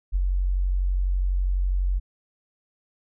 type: tone with ADSR envelope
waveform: sine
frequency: 46.04 Hz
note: F#1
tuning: 8 cents flat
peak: -17 dBFS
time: 0.12-2 s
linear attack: 37 ms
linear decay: 15 ms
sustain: -3 dB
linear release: 25 ms
effects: none